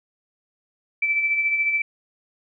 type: tone with tremolo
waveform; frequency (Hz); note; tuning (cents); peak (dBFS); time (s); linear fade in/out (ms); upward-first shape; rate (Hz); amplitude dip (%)
sine; 2323; D7; -20; -17; 1.02-1.82; 5; sine; 14; 45
effects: none